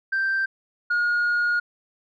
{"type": "tone pair in turn", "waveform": "sine", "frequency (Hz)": [1568, 1434.2], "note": ["G6", "F6"], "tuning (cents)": [0, 46], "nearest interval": "major second", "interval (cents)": 154, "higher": "first", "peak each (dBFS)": [-19, -17], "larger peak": "second", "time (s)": [[0.12, 0.46], [0.9, 1.6]], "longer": "second", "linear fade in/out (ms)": 10, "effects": ["tanh soft clip ceiling -18 dBFS"]}